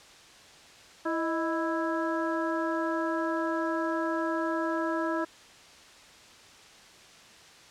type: harmonic tone with a mistuned harmonic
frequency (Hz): 329.6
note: E4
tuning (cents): 0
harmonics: 1 / 2 / 3 / 4 / 5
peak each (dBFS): -30 / -33 / -35 / -36 / -37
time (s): 1.05-5.25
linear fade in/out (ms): 10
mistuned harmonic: 2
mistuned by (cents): -81
effects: white hiss -52 dBFS RMS until 7.7 s + low-pass 6000 Hz 12 dB/octave